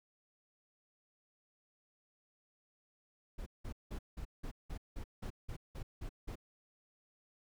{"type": "noise bursts", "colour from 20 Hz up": "brown", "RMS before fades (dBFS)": -42, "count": 12, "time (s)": [3.38, 6.356], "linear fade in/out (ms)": 10, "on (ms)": 83, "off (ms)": 180, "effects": []}